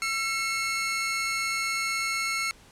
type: tone pair together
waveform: sawtooth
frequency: 1346 / 2178 Hz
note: E6 / C#7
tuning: +36 / -31 cents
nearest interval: minor sixth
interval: 833 cents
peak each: -28 / -24 dBFS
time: 0.02-2.51 s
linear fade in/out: 0 ms
effects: pink hiss -54 dBFS RMS until 2.71 s + low-pass 10000 Hz 12 dB/octave